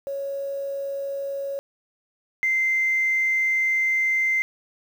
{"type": "tone pair in turn", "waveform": "sine", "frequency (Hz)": [554.4, 2081], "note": ["C#5", "C7"], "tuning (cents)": [0, -10], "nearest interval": "octave + major seventh", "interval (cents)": 2290, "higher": "second", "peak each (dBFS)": [-26, -18], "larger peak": "second", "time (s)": [[0.07, 1.59], [2.43, 4.42]], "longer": "second", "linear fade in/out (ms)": 0, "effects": ["tanh soft clip ceiling -14 dBFS", "8-bit"]}